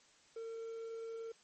triangle tone with quantisation, 454.2 Hz, A#4, 45 cents flat, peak -40 dBFS, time 0.36-1.32 s, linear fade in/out 5 ms, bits 11, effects white hiss -66 dBFS RMS until 1.43 s + MP3 32 kbps

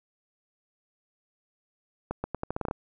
accelerating click train, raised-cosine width 1 ms, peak -16 dBFS, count 10, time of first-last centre 2.11-2.711 s, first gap 130 ms, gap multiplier 0.82, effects none

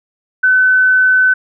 sine tone, 1513 Hz, F#6, 38 cents sharp, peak -7 dBFS, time 0.43-1.34 s, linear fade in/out 10 ms, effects none

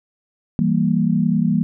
sine chord, E diminished, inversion none, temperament equal, 164.81 / 196 / 233.1 Hz, E3 / G3 / Bb3, 0 / 0 / 0 cents, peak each -19 dBFS, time 0.59-1.63 s, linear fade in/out 0 ms, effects none

